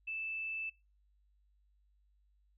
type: tone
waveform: sine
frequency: 2637 Hz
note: E7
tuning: in tune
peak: -37 dBFS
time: 0.07-0.7 s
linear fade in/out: 10 ms
effects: noise-tail reverb RT60 0.3 s tail -24 dB re dry + added 50 Hz sine -68 dBFS peak until 2.57 s